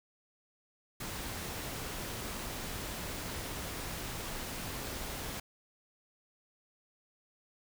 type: noise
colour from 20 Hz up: pink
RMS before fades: -40 dBFS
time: 1-5.4 s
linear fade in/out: 5 ms
effects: none